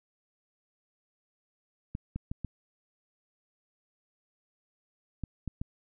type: clicks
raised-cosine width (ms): 5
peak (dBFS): -22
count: 7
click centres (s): 1.951 / 2.16 / 2.315 / 2.447 / 5.237 / 5.477 / 5.615
effects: none